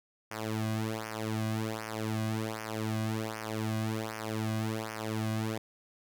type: tone with flanger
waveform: sawtooth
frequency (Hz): 109.9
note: A2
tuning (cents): -2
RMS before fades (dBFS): -34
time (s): 0.31-5.58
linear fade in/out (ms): 5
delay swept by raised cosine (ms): 0.25 to 2.25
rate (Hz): 1.3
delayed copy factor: -0.95
effects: none